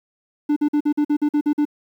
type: tone bursts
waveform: triangle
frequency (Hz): 295.4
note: D4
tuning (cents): +10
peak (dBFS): -13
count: 10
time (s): 0.49-1.653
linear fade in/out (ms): 10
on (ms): 74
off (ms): 47
effects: 9-bit